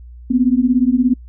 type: beating tone pair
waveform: sine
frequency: 242.7 / 259.7 Hz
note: B3 / C4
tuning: -30 / -13 cents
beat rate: 17 Hz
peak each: -14 dBFS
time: 0.3-1.14 s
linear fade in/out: 10 ms
effects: noise-tail reverb RT60 0.1 s tail -26 dB re dry + added 60 Hz sine -34 dBFS peak until 1.28 s